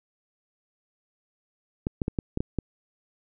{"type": "clicks", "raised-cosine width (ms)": 3, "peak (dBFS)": -13, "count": 7, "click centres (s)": [1.869, 2.018, 2.081, 2.188, 2.374, 2.405, 2.587], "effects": []}